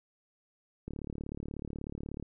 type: click train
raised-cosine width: 3 ms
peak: -26 dBFS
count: 50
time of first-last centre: 0.88-2.226 s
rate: 36.4 Hz
effects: none